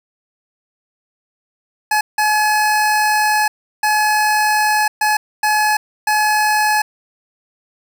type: tone bursts at uneven times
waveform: 25% pulse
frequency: 850 Hz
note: G#5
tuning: 40 cents sharp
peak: -9 dBFS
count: 6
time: 1.91-2.01 / 2.18-3.48 / 3.83-4.88 / 5.01-5.17 / 5.43-5.77 / 6.07-6.82 s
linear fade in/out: 5 ms
effects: none